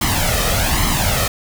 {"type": "noise with flanger", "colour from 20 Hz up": "pink", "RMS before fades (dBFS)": -17, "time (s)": [0.01, 1.28], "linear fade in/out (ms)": 5, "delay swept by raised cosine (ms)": [0.96, 1.62], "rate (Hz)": 1.2, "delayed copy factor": 0.65, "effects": []}